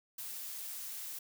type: noise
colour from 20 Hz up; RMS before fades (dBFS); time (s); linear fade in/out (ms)
blue; -43; 0.18-1.19; 5
effects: none